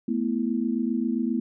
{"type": "chord", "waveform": "sine", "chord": "A suspended second", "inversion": "none", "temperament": "just", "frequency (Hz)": [220, 247.5, 330], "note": ["A3", "B3", "E4"], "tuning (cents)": [0, 4, 2], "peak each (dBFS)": [-27, -26, -30], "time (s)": [0.08, 1.4], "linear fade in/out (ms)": 5, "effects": []}